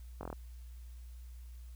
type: slowing click train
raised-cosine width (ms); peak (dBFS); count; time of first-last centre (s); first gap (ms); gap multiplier
1; -27; 6; 0.21-0.328; 21; 1.06
effects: added 60 Hz sine -46 dBFS peak until 1.75 s + white hiss -67 dBFS RMS until 1.75 s